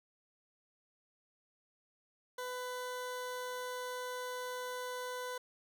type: tone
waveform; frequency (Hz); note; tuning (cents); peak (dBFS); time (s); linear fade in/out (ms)
20% pulse; 499.9; B4; +21; -34; 2.38-5.38; 5
effects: none